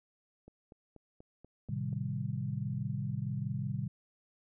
click train, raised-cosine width 2 ms, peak -39 dBFS, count 7, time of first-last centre 0.48-1.929 s, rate 4.14 Hz
sine chord, A half-diminished seventh, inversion none, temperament equal with one note detuned, 109.43 / 130.81 / 155.56 / 196 Hz, A2 / C3 / Eb3 / G3, -9 / 0 / 0 / 0 cents, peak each -39 / -36 / -40 / -40 dBFS, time 1.69-3.88 s, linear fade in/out 5 ms
effects none

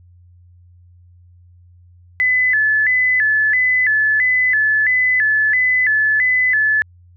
sine tone with vibrato, 1864 Hz, A#6, 1 cent flat, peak -12 dBFS, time 2.2-6.82 s, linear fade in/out 0 ms, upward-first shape square, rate 1.5 Hz, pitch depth 130 cents each way, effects added 88 Hz sine -44 dBFS peak until 7.16 s

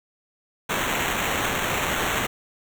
blue noise with sample-and-hold, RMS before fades -25 dBFS, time 0.69-2.27 s, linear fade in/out 10 ms, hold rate 4900 Hz, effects none

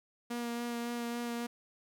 sawtooth tone with vibrato, 237.3 Hz, A#3, 31 cents sharp, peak -31 dBFS, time 0.3-1.47 s, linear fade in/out 10 ms, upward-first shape sine, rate 3.6 Hz, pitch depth 14 cents each way, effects none

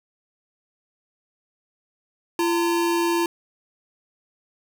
square tone pair together, 341 / 910.4 Hz, F4 / A#5, -41 / -41 cents, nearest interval octave + perfect fourth, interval 1700 cents, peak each -21 / -27 dBFS, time 2.39-3.26 s, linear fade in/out 2 ms, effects none

